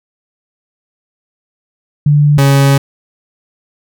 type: tone pair in turn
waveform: sine / 40% pulse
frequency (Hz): 146.83 / 138.59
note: D3 / C#3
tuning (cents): 0 / 0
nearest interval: minor second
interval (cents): 100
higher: first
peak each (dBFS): -5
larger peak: neither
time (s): 2.06-2.38 / 2.38-2.78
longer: second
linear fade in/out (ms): 5
effects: none